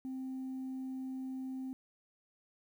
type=tone; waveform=sine; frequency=261.6 Hz; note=C4; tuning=in tune; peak=-36 dBFS; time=0.05-1.73 s; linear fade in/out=0 ms; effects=tanh soft clip ceiling -36 dBFS + 11-bit